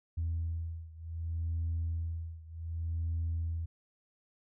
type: beating tone pair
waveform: sine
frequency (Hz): 82.41 / 83.07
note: E2 / E2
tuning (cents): 0 / +14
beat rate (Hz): 0.66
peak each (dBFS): -34 / -36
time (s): 0.17-3.66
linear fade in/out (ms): 10
effects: tanh soft clip ceiling -27 dBFS